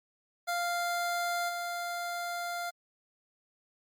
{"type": "tone with level steps", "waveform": "25% pulse", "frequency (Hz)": 697, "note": "F5", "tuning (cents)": -4, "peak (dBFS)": [-26, -30], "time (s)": [0.47, 2.71], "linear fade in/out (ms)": 20, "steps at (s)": 1.48, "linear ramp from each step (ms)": 20, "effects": ["Opus 48 kbps"]}